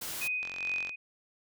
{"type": "noise", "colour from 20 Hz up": "white", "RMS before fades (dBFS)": -38, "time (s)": [0.01, 0.28], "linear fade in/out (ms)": 10}
{"type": "tone with tremolo", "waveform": "sine", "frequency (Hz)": 2499, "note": "D#7", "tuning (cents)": 7, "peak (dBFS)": -29, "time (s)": [0.21, 0.96], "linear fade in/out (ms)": 10, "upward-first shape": "sine", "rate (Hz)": 2.4, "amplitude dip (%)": 65}
{"type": "click train", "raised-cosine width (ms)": 0.2, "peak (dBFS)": -25, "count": 22, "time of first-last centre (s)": [0.43, 0.894], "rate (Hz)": 45.3}
{"effects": []}